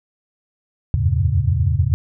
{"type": "tone cluster", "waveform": "sine", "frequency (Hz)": [78.2, 87.3, 94.3, 109.4, 135.1], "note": ["D#2", "F2", "F#2", "A2", "C#3"], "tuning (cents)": [9, 0, 33, -9, -44], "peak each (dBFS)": -21, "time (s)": [0.94, 1.94], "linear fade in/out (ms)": 0, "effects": []}